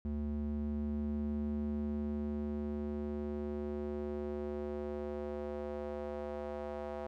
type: tone with band-pass filter sweep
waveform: square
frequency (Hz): 73.42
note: D2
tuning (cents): 0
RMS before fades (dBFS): -38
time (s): 0.05-7.07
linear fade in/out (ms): 0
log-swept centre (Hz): 170 to 630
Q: 2
effects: none